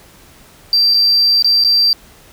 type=tone with dropouts; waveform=sine; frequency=4699 Hz; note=D8; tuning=in tune; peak=-7 dBFS; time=0.73-1.93 s; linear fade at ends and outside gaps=1 ms; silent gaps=0.939-0.943 / 1.424-1.445 / 1.639-1.647 s; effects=tanh soft clip ceiling -6 dBFS + pink hiss -44 dBFS RMS until 2.32 s